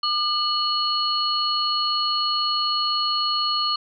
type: tone cluster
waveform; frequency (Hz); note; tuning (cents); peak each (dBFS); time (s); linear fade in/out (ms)
sine; 1206 / 2967 / 4319; D6 / F#7 / C#8; +46 / +4 / -46; -24 / -28 / -23; 0.03-3.76; 5
effects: none